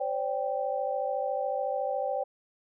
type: chord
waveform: sine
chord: C suspended second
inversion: none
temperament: equal with one note detuned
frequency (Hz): 523.3 / 577.2 / 784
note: C5 / D5 / G5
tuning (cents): 0 / -30 / 0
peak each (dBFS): -32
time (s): 0-2.24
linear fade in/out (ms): 10
effects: none